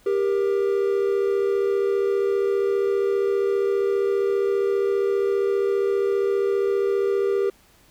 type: tone pair together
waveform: triangle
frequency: 396.3 / 471.3 Hz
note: G4 / A#4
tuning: +19 / +19 cents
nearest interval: minor third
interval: 300 cents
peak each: -18 / -23 dBFS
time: 0.06-7.5 s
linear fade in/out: 5 ms
effects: pink hiss -56 dBFS RMS until 7.9 s